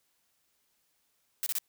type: noise bursts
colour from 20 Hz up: blue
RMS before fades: -31 dBFS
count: 3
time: 1.43-1.585 s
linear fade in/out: 0 ms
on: 33 ms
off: 28 ms
effects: white hiss -74 dBFS RMS until 1.68 s